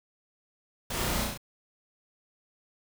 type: noise with echo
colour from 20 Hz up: pink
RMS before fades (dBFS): -33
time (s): 0.9-1.24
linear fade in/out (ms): 5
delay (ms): 34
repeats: 4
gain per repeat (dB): -2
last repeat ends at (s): 1.376
effects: none